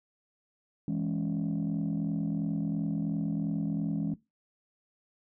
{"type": "chord", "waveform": "sine", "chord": "C# minor", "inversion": "first", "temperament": "equal", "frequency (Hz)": [164.81, 207.7, 277.2], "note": ["E3", "G#3", "C#4"], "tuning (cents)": [0, 0, 0], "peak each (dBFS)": [-31, -31, -32], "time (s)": [0.88, 4.14], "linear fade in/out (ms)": 2, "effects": ["noise-tail reverb RT60 0.2 s tail -17 dB re dry", "tanh soft clip ceiling -24 dBFS"]}